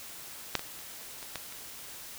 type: clicks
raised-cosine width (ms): 0.2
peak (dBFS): -8 / -20 / -30 / -25 / -17 / -28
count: 6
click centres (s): 0.553 / 0.594 / 0.79 / 1.228 / 1.357 / 1.524
effects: white hiss -45 dBFS RMS until 2.18 s